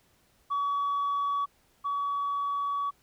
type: tone pair in turn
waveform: sine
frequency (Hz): 1134 / 1134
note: C#6 / C#6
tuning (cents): +39 / +39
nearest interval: unison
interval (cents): 0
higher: neither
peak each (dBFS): -24 / -26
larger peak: first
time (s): 0.5-1.46 / 1.84-2.91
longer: second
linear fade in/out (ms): 20
effects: tanh soft clip ceiling -24 dBFS + pink hiss -66 dBFS RMS until 3.02 s